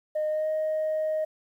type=tone with pitch glide; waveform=sine; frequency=614 to 623.7 Hz; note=D#5 to D#5; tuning=-23 to +4 cents; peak=-23 dBFS; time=0.15-1.25 s; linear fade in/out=10 ms; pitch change=+27 cents; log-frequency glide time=0.28-0.48 s; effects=tanh soft clip ceiling -22 dBFS + 10-bit